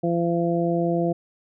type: harmonic tone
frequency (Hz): 170.4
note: F3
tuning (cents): -42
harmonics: 1 / 2 / 3 / 4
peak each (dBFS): -24 / -24 / -27 / -27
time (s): 0.03-1.13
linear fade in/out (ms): 10
effects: none